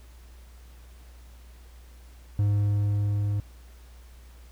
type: tone with level ramp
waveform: triangle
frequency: 102.5 Hz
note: G#2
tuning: 22 cents flat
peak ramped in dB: -18 to -22 dBFS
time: 2.39-3.4 s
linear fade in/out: 0 ms
effects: added 60 Hz sine -46 dBFS peak until 4.51 s + pink hiss -58 dBFS RMS until 4.51 s